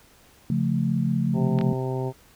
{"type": "chord", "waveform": "sine", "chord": "Db augmented", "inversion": "none", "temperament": "equal", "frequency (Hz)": [138.59, 174.61, 220], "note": ["Db3", "F3", "A3"], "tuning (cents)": [0, 0, 0], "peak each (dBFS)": -25, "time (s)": [0.5, 1.73], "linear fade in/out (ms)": 2}
{"type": "harmonic tone", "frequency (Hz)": 130, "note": "C3", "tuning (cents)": -11, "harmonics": [1, 2, 3, 4, 5, 6, 7], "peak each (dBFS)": [-27, -35, -30, -37, -38, -40, -38], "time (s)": [1.33, 2.13], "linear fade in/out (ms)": 50}
{"type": "clicks", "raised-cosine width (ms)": 0.3, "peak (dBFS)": -18, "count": 2, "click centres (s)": [1.588, 1.612]}
{"effects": ["pink hiss -55 dBFS RMS until 2.35 s"]}